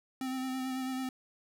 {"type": "tone with vibrato", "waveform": "square", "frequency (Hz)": 260, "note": "C4", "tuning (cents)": -11, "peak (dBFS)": -34, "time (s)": [0.21, 1.09], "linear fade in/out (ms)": 2, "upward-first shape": "sine", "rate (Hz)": 9.1, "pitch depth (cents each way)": 22, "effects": []}